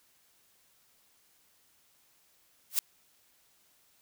blue noise with exponential growth, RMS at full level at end -22 dBFS, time 2.7-2.79 s, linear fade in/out 1 ms, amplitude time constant 19 ms, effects white hiss -67 dBFS RMS until 4.01 s

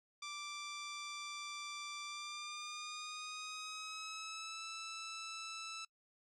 10% pulse tone with pitch glide, 1174.7 to 1318.6 Hz, D6 to E6, 0 to 0 cents, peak -35 dBFS, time 0.22-5.85 s, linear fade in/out 5 ms, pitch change +200 cents, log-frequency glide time 2.05-4.64 s, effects noise-tail reverb RT60 0.1 s tail -24 dB re dry + low-pass 7000 Hz 12 dB/octave

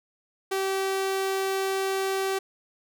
sawtooth tone, 385.8 Hz, G4, 28 cents flat, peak -21 dBFS, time 0.51-2.39 s, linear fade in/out 10 ms, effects none

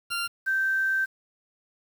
20% pulse / sine tone pair in turn, 1388 / 1558 Hz, F6 / G6, -11 / -11 cents, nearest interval major second, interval 200 cents, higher second, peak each -22 dBFS, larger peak neither, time 0.1-0.28 / 0.46-1.06 s, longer second, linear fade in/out 20 ms, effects 8-bit

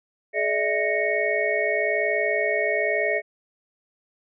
sine tone cluster, 423 / 595 / 656 / 1863 / 2213 Hz, G#4 / D5 / E5 / A#6 / C#7, +32 / +22 / -9 / -2 / -3 cents, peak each -27 dBFS, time 0.33-3.22 s, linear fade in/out 50 ms, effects none

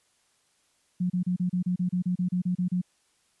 sine tone bursts, 180 Hz, F#3, 47 cents flat, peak -23 dBFS, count 14, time 1-2.816 s, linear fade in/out 10 ms, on 100 ms, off 32 ms, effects white hiss -68 dBFS RMS until 3.4 s + resampled to 24000 Hz

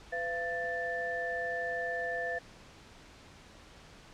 sine tone cluster, 504 / 683 / 1766 Hz, B4 / F5 / A6, +35 / -39 / +6 cents, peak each -38 / -37 / -35 dBFS, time 0.12-2.39 s, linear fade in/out 10 ms, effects pink hiss -54 dBFS RMS until 4.13 s + low-pass 6000 Hz 12 dB/octave

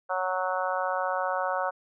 harmonic tone, 185 Hz, F#3, in tune, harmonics 3 / 4 / 5 / 6 / 7 / 8, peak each -31 / -32 / -33 / -34 / -34 / -35 dBFS, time 0.09-1.71 s, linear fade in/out 20 ms, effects none

